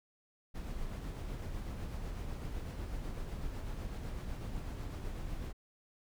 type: noise with tremolo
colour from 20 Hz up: brown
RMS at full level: -39 dBFS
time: 0.54-5.53 s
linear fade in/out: 20 ms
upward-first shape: sine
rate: 8 Hz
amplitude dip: 30%
effects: none